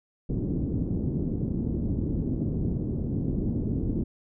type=low-pass noise; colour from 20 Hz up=white; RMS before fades=-28 dBFS; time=0.29-4.04 s; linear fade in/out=10 ms; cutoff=290 Hz; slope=24 dB/octave; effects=none